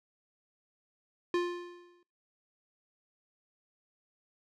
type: tone with exponential decay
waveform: square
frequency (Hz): 351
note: F4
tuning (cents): +9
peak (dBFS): -26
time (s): 1.34-2.03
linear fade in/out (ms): 2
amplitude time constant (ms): 150
effects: noise-tail reverb RT60 0.3 s tail -21 dB re dry + low-pass 4000 Hz 12 dB/octave

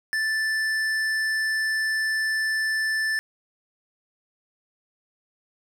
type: tone with hard clipping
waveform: triangle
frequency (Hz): 1760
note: A6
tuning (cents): 0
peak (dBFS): -24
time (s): 0.13-3.19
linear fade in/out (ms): 0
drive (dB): 14
effects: none

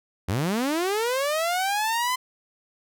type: linear sweep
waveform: sawtooth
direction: up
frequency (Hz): 81.4 to 1028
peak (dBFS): -19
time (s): 0.28-2.16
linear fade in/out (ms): 10
effects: none

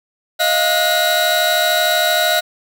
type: tone cluster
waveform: 45% pulse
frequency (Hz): 627 / 700 / 1458 / 3905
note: D#5 / F5 / F#6 / B7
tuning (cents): +13 / +4 / -26 / -20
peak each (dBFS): -19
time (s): 0.39-2.41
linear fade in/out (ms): 20
effects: none

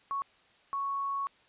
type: tone bursts at uneven times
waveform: sine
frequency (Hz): 1108.7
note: C#6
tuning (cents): 0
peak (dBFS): -30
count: 2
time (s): 0.11-0.22 / 0.73-1.27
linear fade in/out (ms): 0
effects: white hiss -63 dBFS RMS until 1.48 s + resampled to 8000 Hz

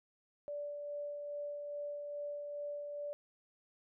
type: tone with tremolo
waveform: sine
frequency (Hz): 582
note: D5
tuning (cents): -16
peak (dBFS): -38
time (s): 0.48-3.13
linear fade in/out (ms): 0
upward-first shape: sine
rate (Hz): 2.4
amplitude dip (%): 30
effects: none

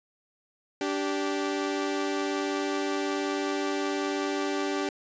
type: tone pair together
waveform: sawtooth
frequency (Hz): 291 / 389.8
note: D4 / G4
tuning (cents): -16 / -10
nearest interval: perfect fourth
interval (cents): 506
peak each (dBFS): -26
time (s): 0.81-4.89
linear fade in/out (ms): 2
effects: resampled to 16000 Hz

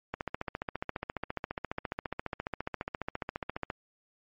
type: click train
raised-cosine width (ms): 0.5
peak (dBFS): -18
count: 53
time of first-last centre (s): 0.14-3.702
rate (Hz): 14.6
effects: MP3 32 kbps

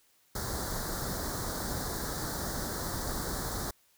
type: band-stop noise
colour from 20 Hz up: pink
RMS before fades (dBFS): -35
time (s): 0.35-3.71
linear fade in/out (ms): 5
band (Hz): 1800 to 3900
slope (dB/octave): 48
effects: white hiss -67 dBFS RMS until 3.97 s

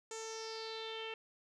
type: tone with low-pass filter sweep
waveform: sawtooth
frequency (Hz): 445.6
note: A4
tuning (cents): +22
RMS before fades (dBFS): -44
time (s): 0.11-1.14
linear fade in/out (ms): 2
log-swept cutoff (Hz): 7300 to 2800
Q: 5.8
effects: none

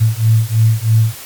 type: beating tone pair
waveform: sine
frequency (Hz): 110 / 113.1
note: A2 / A2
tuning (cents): 0 / +48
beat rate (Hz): 3.1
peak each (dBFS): -12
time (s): 0-1.15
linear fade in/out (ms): 20
effects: white hiss -32 dBFS RMS until 1.25 s + MP3 96 kbps

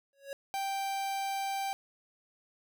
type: tone with exponential growth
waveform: square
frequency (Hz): 554.4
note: C#5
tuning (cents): 0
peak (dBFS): -35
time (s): 0.13-0.33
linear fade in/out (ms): 1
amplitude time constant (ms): 42
type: tone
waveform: 45% pulse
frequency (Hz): 784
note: G5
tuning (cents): 0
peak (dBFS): -32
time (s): 0.54-1.73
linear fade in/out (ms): 0
effects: none

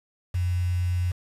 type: tone with quantisation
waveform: sine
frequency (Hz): 89.1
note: F2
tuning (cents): +35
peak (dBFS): -22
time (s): 0.34-1.12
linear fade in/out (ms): 10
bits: 7
effects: resampled to 32000 Hz

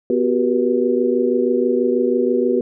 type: tone cluster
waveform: sine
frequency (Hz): 248.3 / 367.5 / 393.7 / 482.1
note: B3 / F#4 / G4 / B4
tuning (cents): +9 / -12 / +8 / -42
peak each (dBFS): -20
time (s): 0.1-2.61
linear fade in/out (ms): 2
effects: none

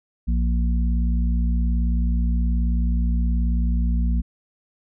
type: harmonic tone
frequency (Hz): 58.8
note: A#1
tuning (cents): +16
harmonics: 1 / 3 / 4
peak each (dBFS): -18 / -28 / -30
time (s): 0.27-4.22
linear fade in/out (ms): 20
effects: none

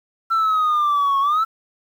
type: exponential two-way sweep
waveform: sine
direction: down then up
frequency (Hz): 1349 to 1092 to 1349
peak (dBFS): -13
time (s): 0.3-1.45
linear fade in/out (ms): 20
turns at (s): 1.2
effects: tanh soft clip ceiling -14 dBFS + 8-bit

